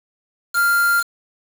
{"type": "tone with quantisation", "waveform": "triangle", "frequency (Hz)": 1396.9, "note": "F6", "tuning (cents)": 0, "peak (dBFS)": -12, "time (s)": [0.53, 1.04], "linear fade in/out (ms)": 50, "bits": 4, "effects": []}